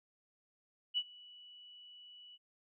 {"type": "tone with ADSR envelope", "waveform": "sine", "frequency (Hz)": 2951, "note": "F#7", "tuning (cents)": -5, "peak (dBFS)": -29, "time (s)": [0.94, 2.38], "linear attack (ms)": 35, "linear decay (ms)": 53, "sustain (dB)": -24, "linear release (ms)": 35, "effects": []}